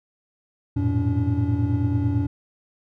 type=tone cluster; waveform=triangle; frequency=89.2 / 108.4 / 117.6 / 286.1 Hz; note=F2 / A2 / A#2 / D4; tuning=+37 / -25 / +16 / -45 cents; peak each=-23 dBFS; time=0.76-2.27 s; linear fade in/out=10 ms; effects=none